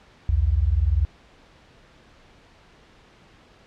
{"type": "tone pair together", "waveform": "sine", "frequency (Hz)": [62.15, 82.41], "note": ["B1", "E2"], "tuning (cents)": [12, 0], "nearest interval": "perfect fourth", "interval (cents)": 488, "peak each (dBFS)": -20, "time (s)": [0.29, 1.05], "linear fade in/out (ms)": 0, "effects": ["pink hiss -53 dBFS RMS until 3.66 s", "low-pass 4000 Hz 12 dB/octave"]}